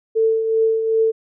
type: tone with tremolo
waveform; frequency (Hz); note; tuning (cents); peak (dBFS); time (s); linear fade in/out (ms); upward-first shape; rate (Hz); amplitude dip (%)
sine; 446; A4; +23; -12; 0.15-1.12; 20; triangle; 2.6; 55
effects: none